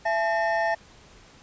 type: tone cluster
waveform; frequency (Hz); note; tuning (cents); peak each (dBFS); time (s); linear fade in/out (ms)
triangle; 670 / 859 / 1814; E5 / A5 / A#6; +28 / -42 / -48; -23 / -25 / -26; 0.05-0.75; 10
effects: pink hiss -52 dBFS RMS until 1.42 s + resampled to 16000 Hz